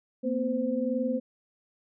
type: tone cluster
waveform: sine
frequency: 233.1 / 254.8 / 516 Hz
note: A#3 / C4 / C5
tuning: 0 / -46 / -24 cents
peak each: -30 dBFS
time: 0.23-1.2 s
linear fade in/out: 20 ms
effects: none